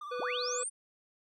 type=tone with vibrato; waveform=triangle; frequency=1179 Hz; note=D6; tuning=6 cents sharp; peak=-38 dBFS; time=0.01-0.63 s; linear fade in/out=5 ms; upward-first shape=sine; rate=18 Hz; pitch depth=51 cents each way
type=harmonic tone; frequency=493.9 Hz; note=B4; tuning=in tune; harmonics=1 / 3 / 5 / 7 / 9; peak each=-35 / -45 / -49 / -52 / -54 dBFS; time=0.11-0.64 s; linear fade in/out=10 ms
type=linear sweep; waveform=sine; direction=up; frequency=110 to 9397 Hz; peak=-34 dBFS; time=0.19-0.7 s; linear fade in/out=20 ms
effects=none